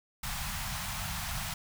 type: band-stop noise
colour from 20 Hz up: pink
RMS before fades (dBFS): -36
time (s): 0.23-1.54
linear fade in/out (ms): 5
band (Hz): 200 to 700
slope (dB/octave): 48
effects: none